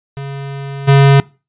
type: tone with level steps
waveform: square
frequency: 138.59 Hz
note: C#3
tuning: in tune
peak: -23 / -5 dBFS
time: 0.17-1.2 s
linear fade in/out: 0 ms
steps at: 0.87 s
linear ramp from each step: 20 ms
effects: noise-tail reverb RT60 0.3 s tail -23 dB re dry + resampled to 8000 Hz